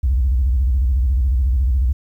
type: tone with vibrato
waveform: sine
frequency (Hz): 64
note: C2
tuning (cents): -38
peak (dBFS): -12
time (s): 0.03-1.93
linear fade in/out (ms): 10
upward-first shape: square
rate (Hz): 14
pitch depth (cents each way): 170
effects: tanh soft clip ceiling -10 dBFS + 9-bit